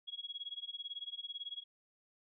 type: tone with tremolo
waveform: sine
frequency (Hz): 3322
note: G#7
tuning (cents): 0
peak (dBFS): -38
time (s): 0.07-1.64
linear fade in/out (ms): 20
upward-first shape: sine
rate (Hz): 18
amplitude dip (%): 95
effects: none